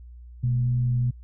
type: tone with frequency modulation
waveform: sine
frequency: 123.47 Hz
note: B2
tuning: in tune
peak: -20 dBFS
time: 0.43-1.11 s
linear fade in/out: 10 ms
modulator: 97.4 Hz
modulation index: 0.24
effects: added 60 Hz sine -41 dBFS peak until 1.23 s